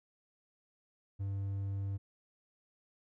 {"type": "tone", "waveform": "triangle", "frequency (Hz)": 98.5, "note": "G2", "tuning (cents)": 9, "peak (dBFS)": -32, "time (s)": [1.19, 1.98], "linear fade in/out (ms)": 20, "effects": []}